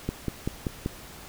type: click train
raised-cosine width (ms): 3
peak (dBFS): -14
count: 5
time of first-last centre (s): 0.09-0.861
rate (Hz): 5.19
effects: pink hiss -45 dBFS RMS until 1.28 s